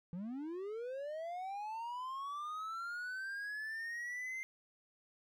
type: linear sweep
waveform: triangle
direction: up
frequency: 164.81 to 2093 Hz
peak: -38 dBFS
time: 0.13-4.43 s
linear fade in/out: 0 ms
effects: none